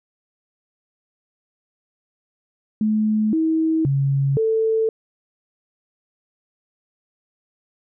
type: tone with pitch steps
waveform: sine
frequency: 215.2 / 320.4 / 138 / 444 Hz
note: A3 / E4 / C#3 / A4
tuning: -38 / -49 / -7 / +16 cents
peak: -16 dBFS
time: 2.81-4.89 s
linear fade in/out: 2 ms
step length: 520 ms
effects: none